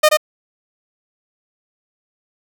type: tone with echo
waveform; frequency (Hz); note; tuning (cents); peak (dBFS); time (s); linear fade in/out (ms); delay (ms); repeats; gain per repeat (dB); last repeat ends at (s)
sawtooth; 612; D#5; -29; -4; 0.03-0.09; 10; 82; 1; -3; 0.172
effects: none

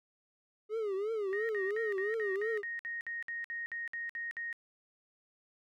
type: tone with vibrato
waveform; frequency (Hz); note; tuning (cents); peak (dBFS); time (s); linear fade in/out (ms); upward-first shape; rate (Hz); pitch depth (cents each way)
triangle; 415.3; G#4; 0; -30; 0.69-2.63; 50; triangle; 2.9; 180
type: tone bursts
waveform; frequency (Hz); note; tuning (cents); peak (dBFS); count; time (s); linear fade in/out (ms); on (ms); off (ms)
sine; 1864.7; A#6; 0; -36; 15; 1.33-4.528; 0; 160; 57
effects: none

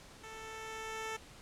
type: tone with level ramp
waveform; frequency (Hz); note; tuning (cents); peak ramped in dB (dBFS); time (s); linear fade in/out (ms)
10% pulse; 441.9; A4; +7; -39 to -29; 0.23-1.17; 10
effects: pink hiss -55 dBFS RMS until 1.41 s + low-pass 9000 Hz 12 dB/octave

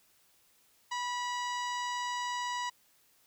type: harmonic tone with a mistuned harmonic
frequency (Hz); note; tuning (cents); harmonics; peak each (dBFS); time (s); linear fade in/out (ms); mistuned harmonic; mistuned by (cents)
973; B5; -26; 1 / 2 / 3 / 4 / 5 / 6 / 7 / 8; -34 / -40 / -44 / -46 / -48 / -50 / -51 / -52; 0.91-2.7; 10; 1; +16
effects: white hiss -67 dBFS RMS until 3.26 s

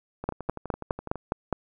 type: two click trains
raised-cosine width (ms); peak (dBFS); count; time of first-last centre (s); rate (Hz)
1; -11 / -21; 7 / 12; 0.29-1.527 / 0.24-1.157; 4.85 / 12
effects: none

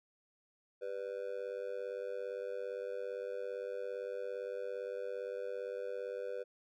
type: tone with amplitude modulation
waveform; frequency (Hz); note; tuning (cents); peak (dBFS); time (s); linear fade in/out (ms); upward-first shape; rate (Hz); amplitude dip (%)
triangle; 493.9; B4; 0; -32; 0.81-6.44; 20; sine; 97.6; 100
effects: none

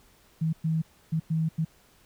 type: tone bursts at uneven times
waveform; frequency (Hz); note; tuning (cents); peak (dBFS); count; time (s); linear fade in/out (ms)
sine; 160.4; E3; -47; -23; 5; 0.41-0.53 / 0.64-0.82 / 1.12-1.2 / 1.3-1.49 / 1.58-1.65; 10
effects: pink hiss -60 dBFS RMS until 2.05 s

